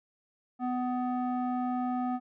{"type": "tone with low-pass filter", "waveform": "square", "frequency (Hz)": 249.7, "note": "B3", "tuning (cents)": 19, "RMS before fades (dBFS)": -31, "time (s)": [0.59, 2.2], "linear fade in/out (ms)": 50, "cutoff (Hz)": 970, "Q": 4.7, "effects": []}